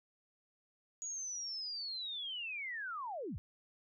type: linear sweep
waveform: sine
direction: down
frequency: 6800 to 48.43 Hz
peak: -39 dBFS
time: 1.02-3.38 s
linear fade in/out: 0 ms
effects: none